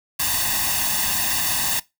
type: noise with comb filter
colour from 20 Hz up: white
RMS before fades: -22 dBFS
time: 0.19-1.8 s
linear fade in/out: 10 ms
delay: 1.1 ms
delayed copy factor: +0.85
effects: noise-tail reverb RT60 0.2 s tail -20 dB re dry